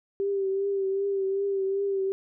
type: tone with vibrato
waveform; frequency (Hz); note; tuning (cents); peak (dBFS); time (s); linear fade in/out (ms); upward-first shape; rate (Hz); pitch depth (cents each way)
sine; 392; G4; 0; -24; 0.2-2.12; 0; triangle; 2.6; 42
effects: none